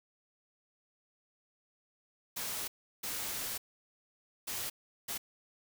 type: noise bursts at uneven times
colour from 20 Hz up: white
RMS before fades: -38 dBFS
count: 4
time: 2.36-2.68 / 3.03-3.58 / 4.47-4.7 / 5.08-5.18 s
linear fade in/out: 10 ms
effects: none